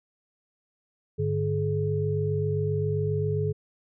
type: tone cluster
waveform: sine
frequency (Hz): 100.1 / 147.6 / 423.7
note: G2 / D3 / G#4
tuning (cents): +37 / +9 / +35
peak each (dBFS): -28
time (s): 1.18-3.53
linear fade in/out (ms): 20
effects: none